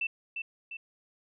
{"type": "tone with echo", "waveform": "sine", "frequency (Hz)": 2669, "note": "E7", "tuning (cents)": 21, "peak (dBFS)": -28, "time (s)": [0.01, 0.07], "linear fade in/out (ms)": 5, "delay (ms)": 350, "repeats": 2, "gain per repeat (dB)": -5, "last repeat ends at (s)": 0.77, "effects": []}